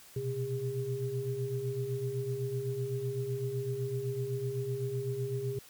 sine tone cluster, 121.3 / 129.2 / 404.5 Hz, B2 / C3 / G#4, -31 / -21 / -46 cents, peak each -38 / -36 / -35 dBFS, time 0.16-5.59 s, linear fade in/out 5 ms, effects white hiss -55 dBFS RMS until 5.69 s

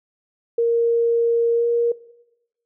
sine tone with pitch glide, 466.2 to 470.8 Hz, A#4 to A#4, 0 to +17 cents, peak -15 dBFS, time 0.58-1.92 s, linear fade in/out 5 ms, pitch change +17 cents, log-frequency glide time 1.54-1.66 s, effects noise-tail reverb RT60 0.9 s tail -19 dB re dry

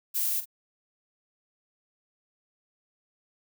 violet noise with echo, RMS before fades -28 dBFS, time 0.14-0.41 s, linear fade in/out 20 ms, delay 47 ms, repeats 1, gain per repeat -12 dB, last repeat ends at 0.457 s, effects none

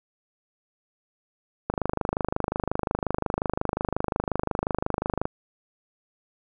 click train, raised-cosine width 1 ms, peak -10 dBFS, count 92, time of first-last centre 1.7-5.255 s, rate 25.6 Hz, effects none

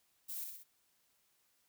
violet noise with echo, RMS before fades -43 dBFS, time 0.28-0.45 s, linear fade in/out 20 ms, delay 63 ms, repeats 3, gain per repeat -4 dB, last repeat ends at 0.639 s, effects white hiss -75 dBFS RMS until 1.68 s

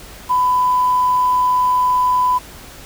sine tone with quantisation, 1000 Hz, B5, 21 cents sharp, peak -12 dBFS, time 0.29-2.39 s, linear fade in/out 20 ms, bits 6, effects added 50 Hz sine -44 dBFS peak until 2.85 s + pink hiss -38 dBFS RMS until 2.85 s

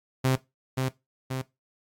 sawtooth tone with echo, 130.81 Hz, C3, in tune, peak -17 dBFS, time 0.24-0.36 s, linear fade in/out 10 ms, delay 530 ms, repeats 2, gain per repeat -4 dB, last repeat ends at 1.42 s, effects noise-tail reverb RT60 0.2 s tail -18 dB re dry + AAC 64 kbps

